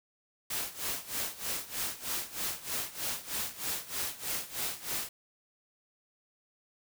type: noise with tremolo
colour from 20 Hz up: white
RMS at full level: -33 dBFS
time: 0.5-5.09 s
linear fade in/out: 5 ms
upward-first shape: sine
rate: 3.2 Hz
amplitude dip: 85%
effects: none